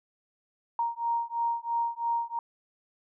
sine beating tone pair, 932.3 / 935.3 Hz, A#5 / A#5, 0 / +6 cents, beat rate 3 Hz, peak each -30 dBFS, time 0.79-2.39 s, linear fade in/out 2 ms, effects none

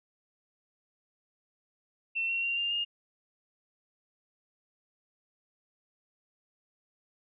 sine tone with pitch steps, 2698 / 2731 / 2764 / 2798 / 2832 Hz, E7 / F7 / F7 / F7 / F7, +40 / -39 / -19 / +3 / +23 cents, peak -28 dBFS, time 2.15-2.85 s, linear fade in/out 20 ms, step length 140 ms, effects none

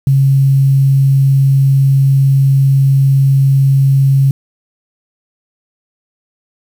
sine tone with quantisation, 136.3 Hz, C#3, 29 cents flat, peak -6 dBFS, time 0.07-4.31 s, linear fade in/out 2 ms, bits 6, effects none

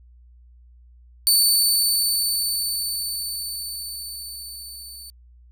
20% pulse tone with level ramp, 4515 Hz, C#8, 31 cents sharp, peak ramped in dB -8 to -32 dBFS, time 1.27-5.1 s, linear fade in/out 0 ms, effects added 60 Hz sine -47 dBFS peak until 5.51 s

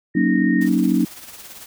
sine tone, 1852 Hz, A#6, 12 cents flat, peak -25 dBFS, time 0.14-0.69 s, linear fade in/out 50 ms
sine chord, D# minor seventh, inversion first, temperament equal, 185 / 233.1 / 277.2 / 311.1 Hz, F#3 / A#3 / C#4 / D#4, 0 / 0 / 0 / 0 cents, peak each -20 dBFS, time 0.15-1.05 s, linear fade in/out 5 ms
white noise with tremolo, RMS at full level -37 dBFS, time 0.61-1.66 s, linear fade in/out 2 ms, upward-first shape sine, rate 18 Hz, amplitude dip 50%
effects none

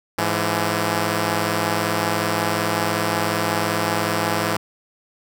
5% pulse tone pair together, 105.4 / 168.1 Hz, G#2 / E3, +26 / +34 cents, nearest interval minor sixth, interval 808 cents, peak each -11 dBFS, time 0.18-4.57 s, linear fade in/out 5 ms, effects none

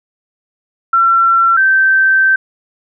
sine tone pair in turn, 1355 / 1553.8 Hz, E6 / G6, +47 / -16 cents, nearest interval major second, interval 237 cents, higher second, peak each -7 dBFS, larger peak neither, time 0.93-1.57 / 1.57-2.36 s, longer second, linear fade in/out 5 ms, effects none

